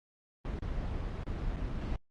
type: noise with dropouts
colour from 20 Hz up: brown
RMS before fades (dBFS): -35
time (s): 0.45-1.96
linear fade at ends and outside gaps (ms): 1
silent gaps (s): 0.59-0.622 / 1.235-1.266 / 1.561-1.566
effects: low-pass 4000 Hz 12 dB/octave + Opus 24 kbps